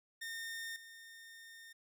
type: tone with level steps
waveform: sawtooth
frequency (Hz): 1825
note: A#6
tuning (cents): -37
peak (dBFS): -38 / -49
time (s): 0.21-1.73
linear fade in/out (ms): 10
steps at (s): 0.76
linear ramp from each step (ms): 2
effects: none